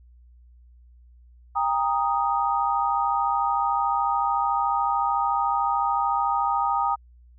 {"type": "chord", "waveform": "sine", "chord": "Eb major", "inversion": "first", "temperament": "equal with one note detuned", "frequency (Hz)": [798.6, 932.3, 1244.5], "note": ["G5", "Bb5", "Eb6"], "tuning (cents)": [32, 0, 0], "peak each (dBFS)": -25, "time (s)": [1.55, 6.96], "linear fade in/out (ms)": 20, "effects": ["added 60 Hz sine -49 dBFS peak until 7.38 s"]}